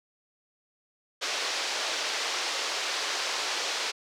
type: band-pass noise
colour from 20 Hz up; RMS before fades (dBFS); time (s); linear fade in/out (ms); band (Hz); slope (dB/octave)
white; -31; 1.21-3.92; 20; 380 to 5700; 24
effects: none